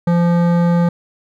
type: tone with hard clipping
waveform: triangle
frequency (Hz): 172.3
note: F3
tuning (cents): -23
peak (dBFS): -13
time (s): 0.07-0.89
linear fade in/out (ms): 5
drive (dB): 18
effects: none